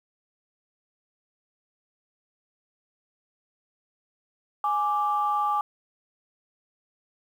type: tone pair together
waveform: sine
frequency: 831.9 / 1174.7 Hz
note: G#5 / D6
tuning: +3 / 0 cents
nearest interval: tritone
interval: 597 cents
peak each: -25 / -24 dBFS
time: 4.64-5.61 s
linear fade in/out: 2 ms
effects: tanh soft clip ceiling -14 dBFS + 9-bit